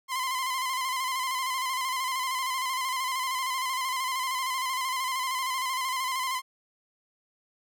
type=tone with vibrato; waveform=sawtooth; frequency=1036 Hz; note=C6; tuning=17 cents flat; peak=-24 dBFS; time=0.08-6.42 s; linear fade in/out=50 ms; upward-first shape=square; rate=13 Hz; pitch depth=41 cents each way; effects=none